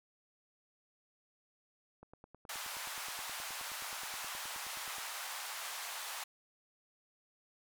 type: click train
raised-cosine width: 1 ms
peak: -39 dBFS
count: 29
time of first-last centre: 2.03-4.984 s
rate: 9.48 Hz
type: band-pass noise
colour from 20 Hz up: pink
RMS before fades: -43 dBFS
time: 2.49-6.24 s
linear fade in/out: 5 ms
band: 780 to 16000 Hz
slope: 24 dB/octave
effects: none